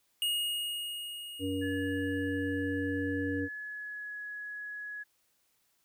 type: tone with exponential decay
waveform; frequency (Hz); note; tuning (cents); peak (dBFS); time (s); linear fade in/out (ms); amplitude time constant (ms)
square; 2867; F7; +45; -28; 0.22-3.4; 1; 690
type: harmonic tone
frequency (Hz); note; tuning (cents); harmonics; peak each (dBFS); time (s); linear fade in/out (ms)
95.1; F#2; +48; 1 / 3 / 5; -38 / -32 / -37; 1.39-3.49; 50
type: tone with pitch glide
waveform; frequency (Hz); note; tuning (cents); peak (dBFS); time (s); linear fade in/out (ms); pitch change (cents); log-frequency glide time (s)
sine; 1713 to 1681.6; A6 to G#6; -47 to +21; -38; 1.61-5.04; 20; -32; 3.26-4.2
effects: white hiss -73 dBFS RMS until 5.84 s